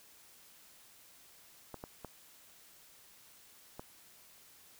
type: clicks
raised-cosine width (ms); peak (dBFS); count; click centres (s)
1; -29; 4; 1.743 / 1.839 / 2.047 / 3.795
effects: white hiss -60 dBFS RMS until 4.79 s